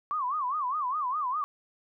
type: tone with vibrato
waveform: sine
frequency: 1108.7 Hz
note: C#6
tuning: in tune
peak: -27 dBFS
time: 0.11-1.44 s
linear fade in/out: 0 ms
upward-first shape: sine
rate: 4.9 Hz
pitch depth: 210 cents each way
effects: none